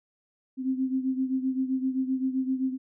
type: beating tone pair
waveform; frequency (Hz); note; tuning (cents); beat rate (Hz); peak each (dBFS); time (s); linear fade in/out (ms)
sine; 260 / 267.7; C4 / C4; -11 / +40; 7.7; -26 / -31; 0.57-2.78; 50
effects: none